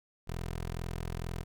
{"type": "tone", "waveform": "15% pulse", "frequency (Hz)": 42.2, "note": "E1", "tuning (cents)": 41, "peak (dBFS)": -29, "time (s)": [0.27, 1.44], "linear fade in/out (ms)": 20, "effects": []}